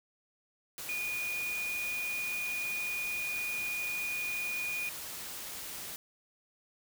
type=tone in noise; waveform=sine; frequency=2452 Hz; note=D#7; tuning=26 cents flat; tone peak=-33 dBFS; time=0.89-4.89 s; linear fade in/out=0 ms; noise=white; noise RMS=-42 dBFS; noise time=0.78-5.96 s; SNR=+6 dB; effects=none